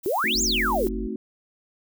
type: noise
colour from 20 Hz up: violet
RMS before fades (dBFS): -38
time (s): 0.03-0.89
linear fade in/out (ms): 10
type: exponential two-way sweep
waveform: sine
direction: up then down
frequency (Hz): 340 to 7530 to 340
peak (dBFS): -21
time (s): 0.06-0.87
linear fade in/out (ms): 0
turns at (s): 0.42
type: chord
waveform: sine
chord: A diminished seventh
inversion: none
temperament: equal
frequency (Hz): 220 / 261.6 / 311.1 / 370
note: A3 / C4 / Eb4 / Gb4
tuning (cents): 0 / 0 / 0 / 0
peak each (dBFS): -31 / -34 / -36 / -33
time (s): 0.24-1.16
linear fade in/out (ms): 2
type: tone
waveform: sine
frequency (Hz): 47.61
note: G1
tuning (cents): -50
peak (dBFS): -30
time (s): 0.34-1.08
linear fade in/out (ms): 20
effects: none